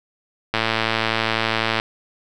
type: click train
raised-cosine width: 0.3 ms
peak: -3 dBFS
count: 142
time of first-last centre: 0.54-1.799 s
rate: 112 Hz
effects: none